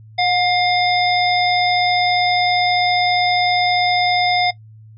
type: harmonic tone with a mistuned harmonic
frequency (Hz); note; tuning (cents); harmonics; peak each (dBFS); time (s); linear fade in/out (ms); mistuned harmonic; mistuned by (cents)
721; F#5; -45; 1 / 3 / 5 / 7; -16 / -21 / -23 / -24; 0.18-4.51; 10; 3; -43
effects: noise-tail reverb RT60 0.1 s tail -17 dB re dry + added 109 Hz sine -39 dBFS peak until 4.97 s